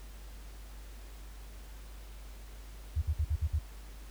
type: tone bursts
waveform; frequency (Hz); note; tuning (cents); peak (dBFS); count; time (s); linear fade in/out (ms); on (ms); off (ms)
sine; 76.6; D#2; -27; -26; 6; 2.96-3.59; 10; 60; 54
effects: added 50 Hz sine -45 dBFS peak until 4.1 s + pink hiss -56 dBFS RMS until 4.1 s